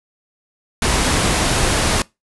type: low-pass noise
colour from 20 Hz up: pink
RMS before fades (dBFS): -17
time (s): 0.82-2.02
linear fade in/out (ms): 2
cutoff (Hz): 11000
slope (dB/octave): 96
effects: noise-tail reverb RT60 0.2 s tail -22 dB re dry